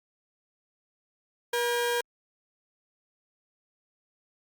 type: tone pair together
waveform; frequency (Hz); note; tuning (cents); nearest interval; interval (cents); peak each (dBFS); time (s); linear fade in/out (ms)
30% pulse; 479.3 / 1616; A#4 / G#6; +48 / -48; octave + major sixth; 2104; -24 / -29; 1.53-2.01; 5
effects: Opus 48 kbps